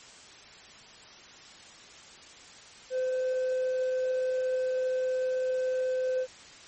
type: tone with hard clipping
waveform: triangle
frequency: 513 Hz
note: C5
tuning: 34 cents flat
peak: -25 dBFS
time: 2.9-6.27 s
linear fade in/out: 50 ms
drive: 1 dB
effects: white hiss -50 dBFS RMS until 6.67 s + MP3 32 kbps